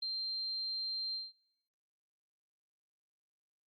sine tone with ADSR envelope, 4160 Hz, C8, 11 cents flat, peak -33 dBFS, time 0.02-1.33 s, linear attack 8 ms, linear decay 3 ms, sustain -2 dB, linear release 190 ms, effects noise-tail reverb RT60 0.8 s tail -23 dB re dry + Opus 48 kbps

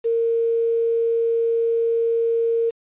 sine tone with quantisation, 460.5 Hz, A#4, 21 cents flat, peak -17 dBFS, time 0.04-2.71 s, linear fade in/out 20 ms, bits 7, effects resampled to 8000 Hz

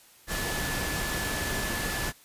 sine tone in noise, 1730 Hz, A6, 30 cents flat, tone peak -35 dBFS, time 0.27-2.13 s, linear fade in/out 50 ms, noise pink, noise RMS -31 dBFS, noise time 0.27-2.13 s, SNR -7 dB, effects white hiss -56 dBFS RMS until 2.24 s + resampled to 32000 Hz

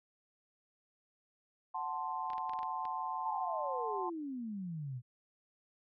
sine chord, F# diminished, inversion none, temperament equal, 740 / 880 / 1046.5 Hz, F#5 / A5 / C6, 0 / 0 / 0 cents, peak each -42 / -39 / -39 dBFS, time 1.74-4.1 s, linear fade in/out 10 ms
clicks, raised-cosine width 0.3 ms, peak -34 dBFS, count 8, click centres 2.302 / 2.333 / 2.381 / 2.495 / 2.535 / 2.59 / 2.631 / 2.853 s
sine exponential sweep, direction down, 932.3 to 118.4 Hz, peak -38 dBFS, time 3.23-5.02 s, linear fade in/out 50 ms
effects none

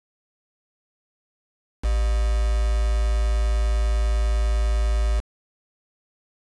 sine tone with quantisation, 55 Hz, A1, in tune, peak -18 dBFS, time 1.83-5.21 s, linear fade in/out 20 ms, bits 5, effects resampled to 22050 Hz

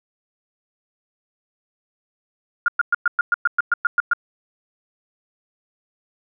sine tone bursts, 1414 Hz, F6, 21 cents sharp, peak -13 dBFS, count 12, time 2.66-4.134 s, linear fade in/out 2 ms, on 22 ms, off 110 ms, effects none

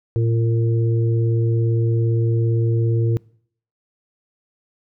harmonic tone, 114.7 Hz, A#2, 28 cents flat, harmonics 1 / 3 / 4, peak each -16 / -26 / -28 dBFS, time 0.16-3.17 s, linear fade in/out 0 ms, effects noise-tail reverb RT60 0.6 s tail -24 dB re dry

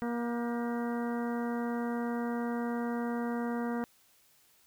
harmonic tone with a mistuned harmonic, 237.2 Hz, A#3, 30 cents sharp, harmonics 1 / 2 / 3 / 4 / 5 / 6 / 7 / 8, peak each -32 / -38 / -42 / -44 / -46 / -48 / -49 / -50 dBFS, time 0.02-3.84 s, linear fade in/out 0 ms, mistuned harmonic 7, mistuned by -84 cents, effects white hiss -65 dBFS RMS until 4.66 s

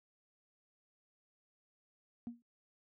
sine tone with exponential decay, 236.7 Hz, A#3, 27 cents sharp, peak -35 dBFS, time 2.27-2.42 s, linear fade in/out 0 ms, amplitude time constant 32 ms, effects tanh soft clip ceiling -36 dBFS + high-pass 60 Hz 12 dB/octave

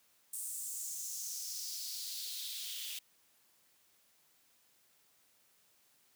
white noise with high-pass filter sweep, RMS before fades -42 dBFS, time 0.33-2.99 s, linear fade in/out 5 ms, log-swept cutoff 8800 to 3000 Hz, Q 3.3, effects white hiss -70 dBFS RMS until 6.15 s + high-pass 80 Hz 12 dB/octave

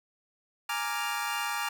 25% pulse chord, Bb dominant seventh, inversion third, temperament equal, 830.6 / 932.3 / 1174.7 / 1396.9 Hz, Ab5 / Bb5 / D6 / F6, 0 / 0 / 0 / 0 cents, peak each -32 dBFS, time 0.69-1.69 s, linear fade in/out 5 ms, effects none

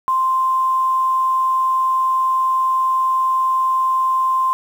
sine tone with quantisation, 1045 Hz, C6, 2 cents flat, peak -14 dBFS, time 0.08-4.53 s, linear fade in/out 0 ms, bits 7, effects none

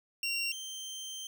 25% pulse tone pair in turn, 2755 / 3133 Hz, F7 / G7, -24 / -2 cents, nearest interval major second, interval 222 cents, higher second, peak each -27 / -36 dBFS, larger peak first, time 0.23-0.52 / 0.52-1.27 s, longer second, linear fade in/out 2 ms, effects none

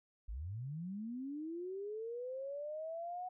sine linear sweep, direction up, 45.59 to 740 Hz, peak -40 dBFS, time 0.28-3.29 s, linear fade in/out 10 ms, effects none

